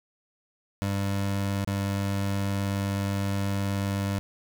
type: tone with dropouts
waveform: 25% pulse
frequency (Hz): 99.1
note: G2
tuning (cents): +19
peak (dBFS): -22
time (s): 0.82-4.19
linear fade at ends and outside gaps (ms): 0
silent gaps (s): 1.647-1.674
effects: none